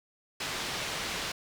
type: low-pass noise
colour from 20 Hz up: white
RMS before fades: -35 dBFS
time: 0.4-1.32 s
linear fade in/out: 5 ms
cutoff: 4300 Hz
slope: 12 dB/octave
effects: none